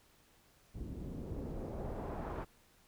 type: noise with low-pass filter sweep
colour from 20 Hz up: pink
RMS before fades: -42 dBFS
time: 0.74-2.45 s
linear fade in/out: 20 ms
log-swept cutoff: 220 to 1100 Hz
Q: 1.2
effects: pink hiss -67 dBFS RMS until 2.87 s